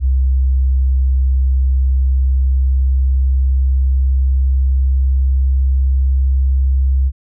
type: tone with pitch glide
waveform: sine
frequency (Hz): 65.41 to 66.36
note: C2 to C2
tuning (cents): 0 to +25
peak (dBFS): -10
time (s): 0-7.12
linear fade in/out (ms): 50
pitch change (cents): +25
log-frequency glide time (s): 1.41-6.99
effects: none